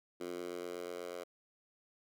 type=tone with high-pass filter sweep; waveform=10% pulse; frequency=88.2 Hz; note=F2; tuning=18 cents sharp; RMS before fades=-43 dBFS; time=0.2-1.24 s; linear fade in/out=10 ms; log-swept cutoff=330 to 520 Hz; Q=2.4; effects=none